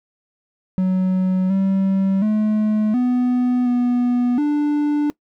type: tone with pitch steps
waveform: triangle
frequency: 186.1 / 193 / 213.9 / 248.3 / 244.8 / 294.7 Hz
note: F#3 / G3 / A3 / B3 / B3 / D4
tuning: +10 / -27 / -49 / +9 / -15 / +6 cents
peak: -13 dBFS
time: 0.78-5.1 s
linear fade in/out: 0 ms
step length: 720 ms
effects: noise-tail reverb RT60 0.1 s tail -21 dB re dry